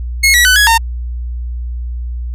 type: tone with pitch steps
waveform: sawtooth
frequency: 2169 / 1934 / 1504 / 1673 / 913 Hz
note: C#7 / B6 / F#6 / G#6 / A#5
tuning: -38 / -37 / +28 / +12 / -36 cents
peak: -3 dBFS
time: 0.23-0.78 s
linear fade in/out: 10 ms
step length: 110 ms
effects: added 60 Hz sine -18 dBFS peak until 2.34 s + resampled to 32000 Hz